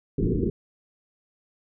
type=low-pass noise; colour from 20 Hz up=white; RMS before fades=-24 dBFS; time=0.18-0.5 s; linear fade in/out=2 ms; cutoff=440 Hz; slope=96 dB/octave; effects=none